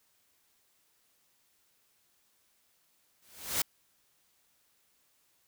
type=noise with exponential growth; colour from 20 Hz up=white; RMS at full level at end=-26 dBFS; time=3.22-3.62 s; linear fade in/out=5 ms; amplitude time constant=85 ms; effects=white hiss -71 dBFS RMS until 5.47 s